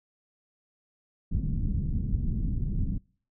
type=low-pass noise; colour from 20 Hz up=pink; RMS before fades=-28 dBFS; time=1.31-2.98 s; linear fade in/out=5 ms; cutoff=210 Hz; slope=24 dB/octave; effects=noise-tail reverb RT60 0.5 s tail -26 dB re dry